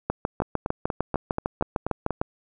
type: two click trains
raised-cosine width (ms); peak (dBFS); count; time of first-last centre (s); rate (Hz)
1; -9 / -12; 15 / 8; 0.1-2.215 / 0.42-2.107; 6.62 / 4.15
effects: none